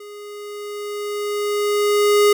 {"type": "tone with level ramp", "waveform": "square", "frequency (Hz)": 413.3, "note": "G#4", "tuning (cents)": -8, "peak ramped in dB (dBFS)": [-36, -11], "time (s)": [0, 2.33], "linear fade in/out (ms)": 5, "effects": []}